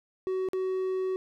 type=tone with dropouts; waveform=triangle; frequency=375.3 Hz; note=F#4; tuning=25 cents sharp; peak=-25 dBFS; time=0.27-1.16 s; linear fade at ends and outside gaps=0 ms; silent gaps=0.487-0.533 s; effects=none